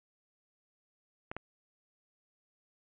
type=clicks; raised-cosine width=0.5 ms; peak=-23 dBFS; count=2; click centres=1.315 / 1.366 s; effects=resampled to 8000 Hz + 9-bit